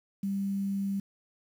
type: tone with quantisation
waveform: sine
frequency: 197.2 Hz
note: G3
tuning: 11 cents sharp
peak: -28 dBFS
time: 0.23-1 s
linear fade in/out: 5 ms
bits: 9
effects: none